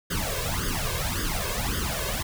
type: noise with flanger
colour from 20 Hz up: pink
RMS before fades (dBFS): -28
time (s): 0.1-2.23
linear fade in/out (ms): 10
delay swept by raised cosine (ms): 0.6 to 1.9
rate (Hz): 1.8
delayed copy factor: +0.9
effects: none